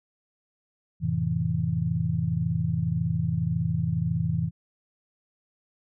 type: chord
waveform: sine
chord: F major seventh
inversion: none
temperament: just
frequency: 87.31 / 109.13 / 130.96 / 163.7 Hz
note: F2 / A2 / C3 / E3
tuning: 0 / -14 / +2 / -12 cents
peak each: -32 / -30 / -30 / -26 dBFS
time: 1-4.51 s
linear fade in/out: 50 ms
effects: none